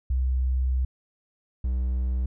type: tone pair in turn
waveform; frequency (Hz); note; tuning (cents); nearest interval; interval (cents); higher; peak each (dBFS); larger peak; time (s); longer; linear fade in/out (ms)
sine / triangle; 64.1 / 62.93; C2 / B1; -35 / +33; unison; 32; first; -21; neither; 0.1-0.85 / 1.64-2.26; first; 5
effects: none